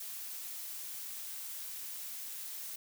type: noise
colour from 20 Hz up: blue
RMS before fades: -43 dBFS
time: 0-2.76 s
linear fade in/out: 5 ms
effects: none